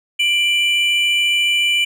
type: tone pair together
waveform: triangle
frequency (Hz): 2360 / 2973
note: D7 / F#7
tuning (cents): +8 / +8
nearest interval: major third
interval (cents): 400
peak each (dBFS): -15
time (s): 0.19-1.85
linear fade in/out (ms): 10
effects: none